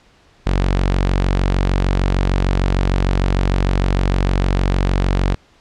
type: tone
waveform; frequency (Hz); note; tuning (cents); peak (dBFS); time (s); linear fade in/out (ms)
sawtooth; 46.58; F#1; +12; -10; 0.46-5.35; 10
effects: pink hiss -52 dBFS RMS until 5.6 s + low-pass 5000 Hz 12 dB/octave